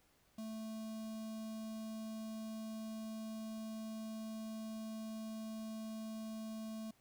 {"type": "tone with notch filter", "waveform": "square", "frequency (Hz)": 220, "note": "A3", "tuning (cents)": 0, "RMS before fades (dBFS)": -45, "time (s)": [0.38, 6.91], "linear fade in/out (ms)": 5, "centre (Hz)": 1800, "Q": 0.78, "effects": ["pink hiss -72 dBFS RMS until 7 s"]}